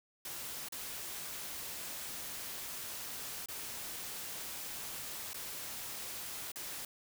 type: noise with dropouts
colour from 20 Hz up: white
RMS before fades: -43 dBFS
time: 0.25-6.85 s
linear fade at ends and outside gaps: 2 ms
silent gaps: 0.686-0.722 / 3.459-3.485 / 5.333-5.343 / 6.518-6.558 s
effects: none